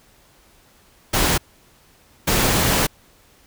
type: noise bursts at uneven times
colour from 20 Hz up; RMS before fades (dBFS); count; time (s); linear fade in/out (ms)
pink; -18; 2; 1.13-1.38 / 2.27-2.87; 10
effects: pink hiss -54 dBFS RMS until 3.46 s